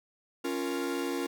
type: chord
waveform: 45% pulse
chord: Bb minor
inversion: first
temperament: equal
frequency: 277.2 / 349.2 / 466.2 Hz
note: Db4 / F4 / Bb4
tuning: 0 / 0 / 0 cents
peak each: -34 / -34 / -37 dBFS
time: 0.44-1.27 s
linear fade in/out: 10 ms
effects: none